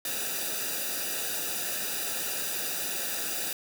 white noise with comb filter, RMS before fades -32 dBFS, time 0.05-3.53 s, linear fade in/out 2 ms, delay 0.93 ms, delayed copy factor -0.8, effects none

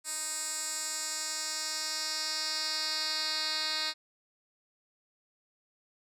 10% pulse tone with band-pass filter sweep, 311.1 Hz, D#4, in tune, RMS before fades -34 dBFS, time 0.04-3.94 s, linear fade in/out 50 ms, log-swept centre 8300 to 4000 Hz, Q 2.6, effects none

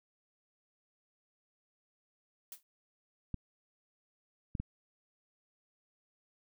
blue noise with exponential decay, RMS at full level -42 dBFS, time 2.52-2.63 s, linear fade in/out 1 ms, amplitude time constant 23 ms
clicks, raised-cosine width 5 ms, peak -24 dBFS, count 3, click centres 3.343 / 4.552 / 4.6 s
effects none

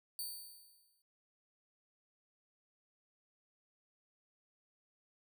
5% pulse tone with exponential decay, 4561 Hz, C#8, 49 cents sharp, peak -31 dBFS, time 0.19-1.02 s, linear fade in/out 1 ms, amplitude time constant 180 ms, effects none

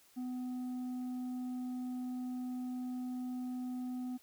triangle tone with tanh clipping, 251.1 Hz, B3, 29 cents sharp, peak -38 dBFS, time 0.16-4.18 s, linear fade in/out 20 ms, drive 9 dB, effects white hiss -65 dBFS RMS until 4.22 s

